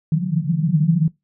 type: band-pass noise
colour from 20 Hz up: pink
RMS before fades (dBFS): -18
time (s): 0.12-1.08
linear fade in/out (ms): 2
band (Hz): 150 to 180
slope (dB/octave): 96
effects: noise-tail reverb RT60 0.2 s tail -22 dB re dry